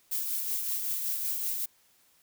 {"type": "noise with tremolo", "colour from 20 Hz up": "violet", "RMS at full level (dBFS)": -30, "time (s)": [0.11, 1.66], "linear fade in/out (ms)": 10, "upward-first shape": "triangle", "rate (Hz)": 5.3, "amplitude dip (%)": 40, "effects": ["white hiss -65 dBFS RMS until 2.22 s"]}